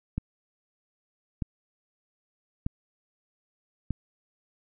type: click train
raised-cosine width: 5 ms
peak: -16 dBFS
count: 4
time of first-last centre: 0.18-3.907 s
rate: 0.805 Hz
effects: none